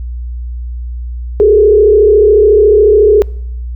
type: tone with frequency modulation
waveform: sine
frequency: 420 Hz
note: G#4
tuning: 19 cents sharp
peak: -3 dBFS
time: 1.4-3.22 s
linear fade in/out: 0 ms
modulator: 34 Hz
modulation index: 0.84
effects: noise-tail reverb RT60 0.8 s tail -26 dB re dry + added 60 Hz sine -18 dBFS peak until 3.75 s